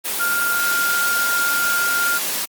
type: tone in noise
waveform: sine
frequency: 1402 Hz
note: F6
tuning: 6 cents sharp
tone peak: -18 dBFS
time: 0.19-2.19 s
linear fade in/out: 20 ms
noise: white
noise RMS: -23 dBFS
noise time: 0.04-2.46 s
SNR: +2 dB
effects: high-pass 200 Hz 12 dB/octave + Opus 24 kbps